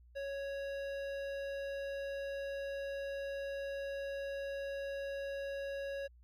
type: tone with hard clipping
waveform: sine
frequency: 554.4 Hz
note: C#5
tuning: in tune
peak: -40 dBFS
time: 0.15-6.08 s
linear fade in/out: 20 ms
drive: 13 dB
effects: added 60 Hz sine -58 dBFS peak until 6.23 s